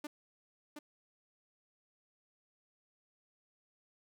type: tone with echo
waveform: sawtooth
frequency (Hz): 297.7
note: D4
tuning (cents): +24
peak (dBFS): -36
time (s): 0.04-0.07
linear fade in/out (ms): 5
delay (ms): 720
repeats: 1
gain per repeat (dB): -5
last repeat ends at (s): 0.79
effects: none